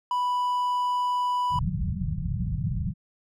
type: tone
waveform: triangle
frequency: 987.8 Hz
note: B5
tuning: in tune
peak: -21 dBFS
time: 0.11-1.59 s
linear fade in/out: 2 ms
type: low-pass noise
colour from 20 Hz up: white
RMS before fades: -28 dBFS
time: 1.5-2.94 s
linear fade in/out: 50 ms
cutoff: 190 Hz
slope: 96 dB/octave
effects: none